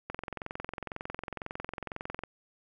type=click train; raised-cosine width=0.5 ms; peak=-21 dBFS; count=48; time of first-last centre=0.1-2.236 s; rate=22 Hz; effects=none